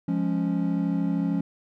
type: chord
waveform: triangle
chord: Db major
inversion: first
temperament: equal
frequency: 174.61 / 207.7 / 277.2 Hz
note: F3 / Ab3 / Db4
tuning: 0 / 0 / 0 cents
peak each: -24 / -27 / -25 dBFS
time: 0.08-1.41 s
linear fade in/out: 5 ms
effects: none